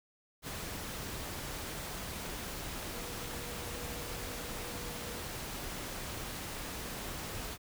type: tone in noise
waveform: sine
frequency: 481.9 Hz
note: B4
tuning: 43 cents flat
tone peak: -49 dBFS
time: 2.92-5.25 s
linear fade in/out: 50 ms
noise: pink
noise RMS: -41 dBFS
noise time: 0.42-7.58 s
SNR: -11 dB
effects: none